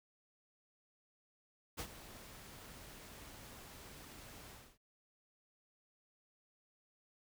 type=noise with ADSR envelope; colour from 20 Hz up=pink; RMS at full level=-41 dBFS; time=1.77-4.78 s; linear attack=26 ms; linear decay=69 ms; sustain=-13 dB; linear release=270 ms; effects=none